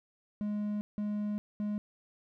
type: tone bursts at uneven times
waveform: triangle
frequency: 208.4 Hz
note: G#3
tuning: 6 cents sharp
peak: -29 dBFS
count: 3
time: 0.41-0.81 / 0.98-1.38 / 1.6-1.78 s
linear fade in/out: 0 ms
effects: none